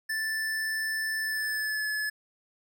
square tone with pitch glide, 1761 to 1716.8 Hz, A6 to A6, +1 to -43 cents, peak -29 dBFS, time 0.09-2.1 s, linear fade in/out 10 ms, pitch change -44 cents, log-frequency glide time 1.2-1.88 s, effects none

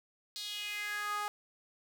sawtooth tone with high-pass filter sweep, 415.3 Hz, G#4, in tune, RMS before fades -38 dBFS, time 0.36-1.28 s, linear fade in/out 0 ms, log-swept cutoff 4200 to 970 Hz, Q 4.2, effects none

